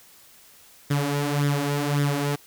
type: tone with flanger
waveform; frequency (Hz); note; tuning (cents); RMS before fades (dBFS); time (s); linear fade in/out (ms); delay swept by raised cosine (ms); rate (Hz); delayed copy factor
sawtooth; 143.8; D3; -36; -24; 0.9-2.36; 10; 0.56 to 4.86; 1.8; +0.65
effects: white hiss -52 dBFS RMS until 2.46 s